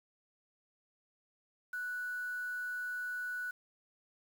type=tone with quantisation; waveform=sine; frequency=1480 Hz; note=F#6; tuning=in tune; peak=-36 dBFS; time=1.73-3.51 s; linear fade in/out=5 ms; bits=9; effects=none